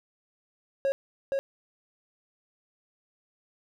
triangle tone with echo, 547 Hz, C#5, 23 cents flat, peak -21 dBFS, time 0.85-0.92 s, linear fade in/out 0 ms, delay 470 ms, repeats 1, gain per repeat -2 dB, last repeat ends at 1.39 s, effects none

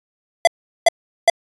square tone bursts, 677 Hz, E5, 46 cents sharp, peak -8 dBFS, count 3, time 0.45-1.299 s, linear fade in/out 2 ms, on 23 ms, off 390 ms, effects resampled to 24000 Hz

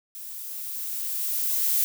violet noise with level ramp, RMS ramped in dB -39 to -22 dBFS, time 0.15-1.84 s, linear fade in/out 0 ms, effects none

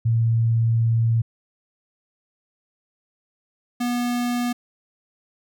sine / square tone pair in turn, 114.6 / 242.8 Hz, A#2 / B3, -29 / -29 cents, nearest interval octave + minor second, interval 1300 cents, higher second, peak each -16 / -22 dBFS, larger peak first, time 0.05-1.22 / 3.8-4.53 s, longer first, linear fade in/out 10 ms, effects none

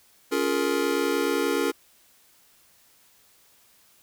square chord, Bb minor seventh, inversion first, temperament just, 279.7 / 349.6 / 419.5 / 466.2 Hz, Db4 / F4 / Ab4 / Bb4, +16 / +2 / +17 / 0 cents, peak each -29 dBFS, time 0.31-1.72 s, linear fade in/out 20 ms, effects white hiss -59 dBFS RMS until 4.02 s

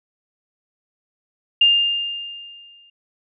sine tone with exponential decay, 2807 Hz, F7, 8 cents sharp, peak -9 dBFS, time 1.61-2.9 s, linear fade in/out 5 ms, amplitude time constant 280 ms, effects none

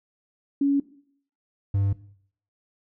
sine / triangle tone pair in turn, 280.4 / 99.14 Hz, C#4 / G2, +20 / +20 cents, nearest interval octave + tritone, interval 1800 cents, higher first, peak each -18 dBFS, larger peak neither, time 0.61-0.8 / 1.74-1.93 s, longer neither, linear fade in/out 5 ms, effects noise-tail reverb RT60 0.6 s tail -18 dB re dry

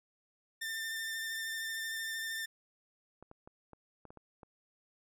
sawtooth tone with vibrato, 1795 Hz, A6, 34 cents sharp, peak -33 dBFS, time 0.61-2.46 s, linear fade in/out 10 ms, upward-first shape sine, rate 13 Hz, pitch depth 15 cents each way
clicks, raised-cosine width 1 ms, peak -37 dBFS, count 8, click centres 3.226 / 3.314 / 3.475 / 3.733 / 4.053 / 4.105 / 4.173 / 4.432 s
effects none

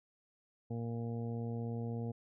harmonic tone, 116.54 Hz, A#2, in tune, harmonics 1 / 2 / 3 / 4 / 5 / 6 / 7, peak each -38 / -41 / -53 / -45 / -58 / -53 / -57 dBFS, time 0.7-2.12 s, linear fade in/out 10 ms, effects none

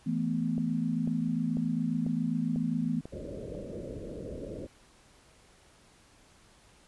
sine chord, E suspended fourth, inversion none, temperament just, 164.81 / 219.8 / 247.2 Hz, E3 / A3 / B3, 0 / -2 / +2 cents, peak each -32 / -32 / -31 dBFS, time 0.06-3.01 s, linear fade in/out 10 ms
click train, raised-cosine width 2 ms, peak -27 dBFS, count 7, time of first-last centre 0.58-3.55 s, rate 2.02 Hz
white low-pass noise, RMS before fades -40 dBFS, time 3.12-4.67 s, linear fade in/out 10 ms, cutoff 600 Hz, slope 96 dB/octave
effects pink hiss -60 dBFS RMS until 6.87 s + resampled to 24000 Hz

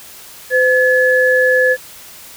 sine tone pair together, 510 / 1711 Hz, C5 / A6, -44 / -49 cents, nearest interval octave + major sixth, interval 2095 cents, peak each -12 dBFS, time 0.5-1.77 s, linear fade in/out 50 ms, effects white hiss -37 dBFS RMS until 2.36 s

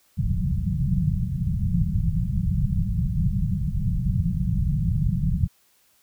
white low-pass noise, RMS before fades -23 dBFS, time 0.17-5.48 s, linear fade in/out 20 ms, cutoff 190 Hz, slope 96 dB/octave, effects white hiss -62 dBFS RMS until 6.02 s

